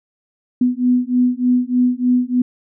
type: beating tone pair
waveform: sine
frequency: 246.9 / 250.2 Hz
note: B3 / B3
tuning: 0 / +23 cents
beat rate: 3.3 Hz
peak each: -16 dBFS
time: 0.61-2.42 s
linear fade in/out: 5 ms
effects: none